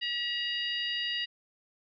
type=harmonic tone with a mistuned harmonic; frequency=952 Hz; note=A#5; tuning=36 cents sharp; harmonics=2 / 3 / 4 / 5; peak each=-36 / -32 / -39 / -40 dBFS; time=0.01-1.26 s; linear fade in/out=20 ms; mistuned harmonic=2; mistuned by=+21 cents; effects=none